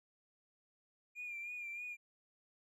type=tone with vibrato; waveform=triangle; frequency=2406 Hz; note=D7; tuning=41 cents sharp; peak=-39 dBFS; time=1.15-1.97 s; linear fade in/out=50 ms; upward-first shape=sine; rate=3.2 Hz; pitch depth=44 cents each way; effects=tanh soft clip ceiling -39 dBFS